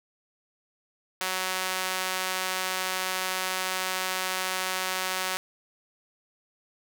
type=tone with high-pass filter; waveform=sawtooth; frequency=186.2 Hz; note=F#3; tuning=11 cents sharp; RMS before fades=-30 dBFS; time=1.21-5.37 s; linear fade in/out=0 ms; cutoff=1000 Hz; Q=0.58; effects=none